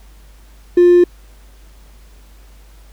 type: tone with hard clipping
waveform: triangle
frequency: 352.3 Hz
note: F4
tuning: 15 cents sharp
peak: -6 dBFS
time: 0.77-1.04 s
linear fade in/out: 5 ms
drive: 4 dB
effects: added 50 Hz sine -40 dBFS peak until 2.92 s + pink hiss -51 dBFS RMS until 2.92 s